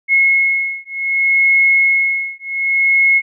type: beating tone pair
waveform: sine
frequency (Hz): 2172 / 2172.65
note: C#7 / C#7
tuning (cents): -36 / -35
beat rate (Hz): 0.65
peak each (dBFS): -14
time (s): 0.08-3.22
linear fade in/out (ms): 50
effects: none